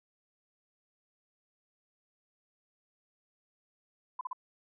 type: tone bursts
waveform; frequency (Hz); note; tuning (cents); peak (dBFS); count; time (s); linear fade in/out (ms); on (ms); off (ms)
sine; 1010; B5; +39; -33; 3; 4.19-4.331; 5; 21; 39
effects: none